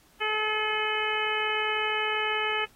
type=harmonic tone with a mistuned harmonic; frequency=430 Hz; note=A4; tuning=40 cents flat; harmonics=1 / 2 / 3 / 4 / 5 / 6 / 7; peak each=-33 / -33 / -33 / -33 / -33 / -33 / -33 dBFS; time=0.2-2.66 s; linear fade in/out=20 ms; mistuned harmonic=6; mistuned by=-24 cents; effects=pink hiss -60 dBFS RMS until 2.75 s + AAC 48 kbps